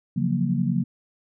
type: chord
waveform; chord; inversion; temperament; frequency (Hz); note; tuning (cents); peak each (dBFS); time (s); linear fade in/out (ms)
sine; Gb major seventh; second; equal with one note detuned; 138.59 / 173.81 / 185 / 233.1; Db3 / F3 / Gb3 / Bb3; 0 / -8 / 0 / 0; -26; 0.16-0.84; 10
effects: none